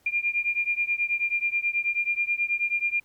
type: beating tone pair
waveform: sine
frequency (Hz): 2397 / 2406.3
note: D7 / D7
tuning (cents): +35 / +41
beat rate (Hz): 9.3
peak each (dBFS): -26 / -27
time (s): 0.06-3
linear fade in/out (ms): 5
effects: pink hiss -64 dBFS RMS until 3.04 s